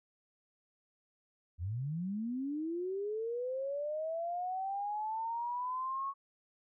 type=linear sweep; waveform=sine; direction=up; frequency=77.78 to 1108.7 Hz; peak=-34 dBFS; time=1.58-6.14 s; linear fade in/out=50 ms; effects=none